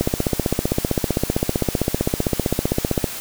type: click train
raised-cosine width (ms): 2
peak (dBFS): -4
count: 48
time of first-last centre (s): 0.01-3.042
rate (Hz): 15.5
effects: white hiss -31 dBFS RMS until 3.2 s